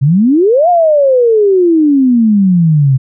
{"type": "exponential two-way sweep", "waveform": "sine", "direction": "up then down", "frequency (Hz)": [128.2, 722, 128.2], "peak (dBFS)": -5, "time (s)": [0.01, 2.98], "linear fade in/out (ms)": 20, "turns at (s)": 0.69, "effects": []}